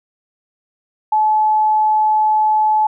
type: tone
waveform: sine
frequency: 860 Hz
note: A5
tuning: 40 cents flat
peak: -11 dBFS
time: 1.12-2.87 s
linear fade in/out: 5 ms
effects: none